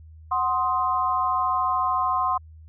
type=chord; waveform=sine; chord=C diminished; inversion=second; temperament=equal with one note detuned; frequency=740 / 1046.5 / 1253.2 Hz; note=Gb5 / C6 / Eb6; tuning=0 / 0 / +12 cents; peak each=-27 / -22 / -28 dBFS; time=0.31-2.38 s; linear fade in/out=10 ms; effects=added 79 Hz sine -43 dBFS peak until 2.68 s